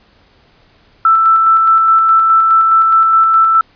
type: tone with tremolo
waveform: sine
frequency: 1326 Hz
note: E6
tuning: 10 cents sharp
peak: -5 dBFS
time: 1.05-3.61 s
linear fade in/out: 2 ms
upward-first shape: square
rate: 4.8 Hz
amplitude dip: 25%
effects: pink hiss -50 dBFS RMS until 3.75 s + resampled to 11025 Hz